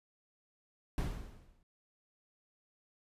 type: noise with exponential decay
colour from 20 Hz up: brown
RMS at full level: -31 dBFS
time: 0.98-1.63 s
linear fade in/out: 1 ms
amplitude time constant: 140 ms
effects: resampled to 32000 Hz